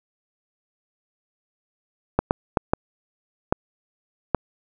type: clicks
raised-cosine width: 1 ms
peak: -3 dBFS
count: 6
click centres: 2.19 / 2.309 / 2.572 / 2.735 / 3.525 / 4.347 s
effects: none